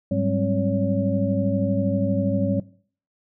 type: tone cluster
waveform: sine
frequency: 104.4 / 188.6 / 201.1 / 269 / 563 Hz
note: G#2 / F#3 / G3 / C4 / C#5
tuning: +10 / +33 / +44 / +48 / +27 cents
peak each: -26 dBFS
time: 0.11-2.6 s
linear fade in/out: 5 ms
effects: noise-tail reverb RT60 0.5 s tail -20 dB re dry